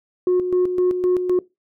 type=tone with tremolo; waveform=sine; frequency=362.6 Hz; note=F#4; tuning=35 cents flat; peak=-12 dBFS; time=0.27-1.39 s; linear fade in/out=2 ms; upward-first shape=square; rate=3.9 Hz; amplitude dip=60%; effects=noise-tail reverb RT60 0.2 s tail -20 dB re dry + tanh soft clip ceiling -12 dBFS